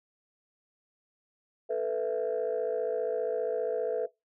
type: chord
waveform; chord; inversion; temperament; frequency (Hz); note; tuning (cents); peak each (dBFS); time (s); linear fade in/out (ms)
sine; A suspended second; none; just; 440 / 495 / 660; A4 / B4 / E5; 0 / +4 / +2; -30 / -30 / -32; 1.69-4.07; 20
effects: noise-tail reverb RT60 0.2 s tail -21 dB re dry + tanh soft clip ceiling -22 dBFS